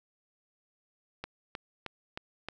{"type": "click train", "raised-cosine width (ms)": 0.3, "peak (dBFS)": -21, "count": 5, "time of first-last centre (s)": [1.24, 2.486], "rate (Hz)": 3.21, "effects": []}